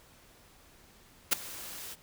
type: noise with ADSR envelope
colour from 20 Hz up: white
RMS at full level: -22 dBFS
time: 1.31-1.96 s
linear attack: 18 ms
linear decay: 9 ms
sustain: -21 dB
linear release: 36 ms
effects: pink hiss -59 dBFS RMS until 2.02 s